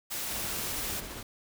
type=noise; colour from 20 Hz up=white; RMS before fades=-35 dBFS; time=0.1-1.01 s; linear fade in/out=20 ms
type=noise with tremolo; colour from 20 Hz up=pink; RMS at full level=-40 dBFS; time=0.3-1.23 s; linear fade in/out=5 ms; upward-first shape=sine; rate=15 Hz; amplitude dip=25%
effects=none